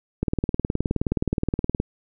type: click train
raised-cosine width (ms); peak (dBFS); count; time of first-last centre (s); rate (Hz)
3; -9; 31; 0.23-1.801; 19.1
effects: none